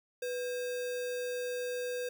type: tone with sample-and-hold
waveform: sine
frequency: 493.9 Hz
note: B4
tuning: in tune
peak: -33 dBFS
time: 0.22-2.09 s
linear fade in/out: 5 ms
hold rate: 2100 Hz
effects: none